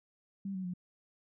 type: tone with pitch steps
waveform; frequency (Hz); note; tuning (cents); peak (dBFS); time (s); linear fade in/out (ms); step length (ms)
sine; 196 / 187.37 / 179.11; G3 / F#3 / F3; 0 / +22 / +44; -35; 0.45-0.738; 5; 96
effects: none